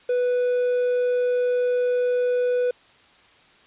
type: tone with quantisation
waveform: triangle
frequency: 493.9 Hz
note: B4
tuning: in tune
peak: -17 dBFS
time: 0.09-2.71 s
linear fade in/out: 5 ms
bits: 7
effects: white hiss -54 dBFS RMS until 3.66 s + resampled to 8000 Hz